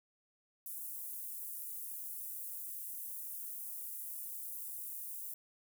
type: high-pass noise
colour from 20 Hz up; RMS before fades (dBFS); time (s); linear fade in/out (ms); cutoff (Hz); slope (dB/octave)
pink; -44; 0.66-5.34; 2; 11000; 24
effects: none